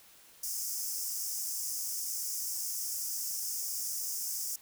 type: high-pass noise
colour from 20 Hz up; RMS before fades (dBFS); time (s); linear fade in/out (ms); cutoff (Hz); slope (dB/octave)
pink; -36; 0.43-4.56; 5; 5100; 96
effects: white hiss -58 dBFS RMS until 4.61 s